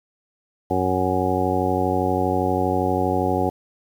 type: harmonic tone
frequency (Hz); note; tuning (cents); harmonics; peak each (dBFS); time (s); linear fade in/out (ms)
92.5; F#2; 0; 1 / 2 / 3 / 4 / 5 / 6 / 8 / 9; -27 / -29 / -26 / -26 / -27 / -28 / -25 / -27; 0.7-3.5; 10
effects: 8-bit